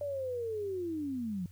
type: linear sweep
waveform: sine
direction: down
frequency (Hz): 587.3 to 169.4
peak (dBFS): -33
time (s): 0.01-1.46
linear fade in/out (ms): 2
effects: added 94 Hz sine -50 dBFS peak until 1.51 s + white hiss -66 dBFS RMS until 1.51 s